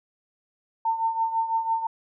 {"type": "tone with tremolo", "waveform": "sine", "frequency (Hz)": 903, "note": "A5", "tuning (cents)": 45, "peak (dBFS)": -19, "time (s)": [0.85, 1.87], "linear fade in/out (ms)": 5, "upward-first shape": "triangle", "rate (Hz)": 6, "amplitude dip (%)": 75, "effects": []}